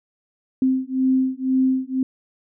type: beating tone pair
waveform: sine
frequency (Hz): 260 / 262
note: C4 / C4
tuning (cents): -11 / +2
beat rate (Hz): 2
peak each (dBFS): -20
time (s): 0.62-2.03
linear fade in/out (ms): 2
effects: none